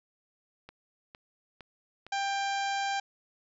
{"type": "click train", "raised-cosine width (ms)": 0.3, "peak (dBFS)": -30, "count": 4, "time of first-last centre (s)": [0.69, 2.066], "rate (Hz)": 2.18}
{"type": "harmonic tone", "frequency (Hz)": 792, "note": "G5", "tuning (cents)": 18, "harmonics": [1, 2, 3, 4, 5, 6, 7, 8, 9], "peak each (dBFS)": [-30, -36, -40, -42, -44, -46, -47, -48, -49], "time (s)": [2.12, 3], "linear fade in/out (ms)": 5}
{"effects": []}